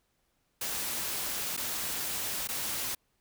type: noise with dropouts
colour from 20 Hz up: white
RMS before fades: -34 dBFS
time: 0.61-2.95 s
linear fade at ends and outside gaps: 5 ms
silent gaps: 1.567-1.574 / 2.474-2.487 s
effects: pink hiss -75 dBFS RMS until 3.2 s